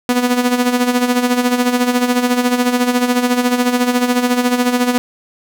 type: tone with tremolo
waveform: sawtooth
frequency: 246.5 Hz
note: B3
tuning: 3 cents flat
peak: -6 dBFS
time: 0.09-4.98 s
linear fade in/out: 0 ms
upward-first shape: sine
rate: 14 Hz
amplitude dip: 65%
effects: none